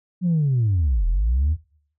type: linear two-way sweep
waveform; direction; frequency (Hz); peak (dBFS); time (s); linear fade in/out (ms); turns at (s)
sine; down then up; 185 to 38.89 to 82.4; -15; 0.21-1.57; 50; 1.07
effects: noise-tail reverb RT60 0.6 s tail -23 dB re dry + tanh soft clip ceiling -14 dBFS